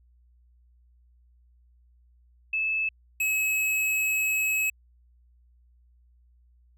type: tone pair in turn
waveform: sine / square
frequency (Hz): 2612 / 2570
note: E7 / E7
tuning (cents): -17 / -45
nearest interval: unison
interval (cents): 28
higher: first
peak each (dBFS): -24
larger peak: neither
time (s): 2.53-2.89 / 3.2-4.7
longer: second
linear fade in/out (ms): 5
effects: added 60 Hz sine -57 dBFS peak until 6.77 s